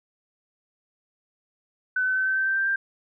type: tone with pitch steps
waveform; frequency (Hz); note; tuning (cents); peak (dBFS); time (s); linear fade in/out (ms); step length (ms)
sine; 1509 / 1519.5 / 1530.1 / 1540.7 / 1551.4 / 1562.2 / 1573.1 / 1584; F#6 / F#6 / G6 / G6 / G6 / G6 / G6 / G6; +34 / +46 / -42 / -30 / -18 / -6 / +6 / +18; -21; 1.96-2.76; 5; 100
effects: none